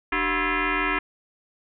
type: tone with frequency modulation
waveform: sine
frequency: 383 Hz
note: G4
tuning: 40 cents flat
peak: -21 dBFS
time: 0.12-0.99 s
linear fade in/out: 5 ms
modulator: 340 Hz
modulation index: 6.5
effects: none